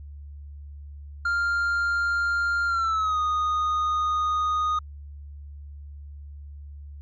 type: tone with pitch glide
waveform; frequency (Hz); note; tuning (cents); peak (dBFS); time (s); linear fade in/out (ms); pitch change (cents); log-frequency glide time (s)
triangle; 1397 to 1237.4; F6 to D#6; 0 to -10; -20; 1.25-4.79; 5; -210; 2.67-3.19
effects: added 72 Hz sine -38 dBFS peak until 7.01 s + resampled to 16000 Hz